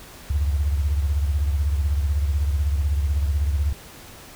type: beating tone pair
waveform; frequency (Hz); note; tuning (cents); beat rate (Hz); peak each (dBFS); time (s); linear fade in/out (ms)
sine; 71.2 / 87.2; C#2 / F2; +47 / -2; 16; -19 / -28; 0.3-3.73; 5
effects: pink hiss -43 dBFS RMS until 4.35 s